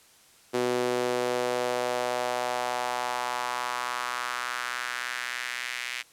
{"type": "tone with high-pass filter sweep", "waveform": "sawtooth", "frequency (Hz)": 123.47, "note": "B2", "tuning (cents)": 0, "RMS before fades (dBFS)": -30, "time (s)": [0.53, 6.03], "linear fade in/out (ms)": 20, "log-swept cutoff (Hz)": [360, 2200], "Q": 2.3, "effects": ["white hiss -57 dBFS RMS until 6.12 s", "low-pass 11000 Hz 12 dB/octave"]}